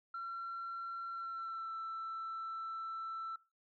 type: tone with pitch glide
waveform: sine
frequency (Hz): 1360 to 1330.5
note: F6 to E6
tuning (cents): -46 to +16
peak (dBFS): -38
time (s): 0.14-3.36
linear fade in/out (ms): 5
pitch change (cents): -38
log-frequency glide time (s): 1.1-1.74
effects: noise-tail reverb RT60 0.3 s tail -21 dB re dry + tanh soft clip ceiling -37 dBFS